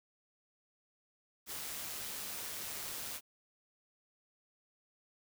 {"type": "noise with amplitude modulation", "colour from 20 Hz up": "white", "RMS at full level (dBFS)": -41, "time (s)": [1.46, 3.21], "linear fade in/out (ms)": 50, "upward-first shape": "sine", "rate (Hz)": 150, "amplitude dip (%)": 30, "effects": []}